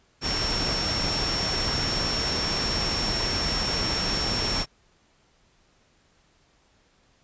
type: tone in noise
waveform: sine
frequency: 5460 Hz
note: F8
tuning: 40 cents flat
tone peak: -27 dBFS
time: 0.21-4.66 s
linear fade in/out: 50 ms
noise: pink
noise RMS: -28 dBFS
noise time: 0.21-4.66 s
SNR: -2 dB
effects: pink hiss -63 dBFS RMS until 7.23 s + resampled to 16000 Hz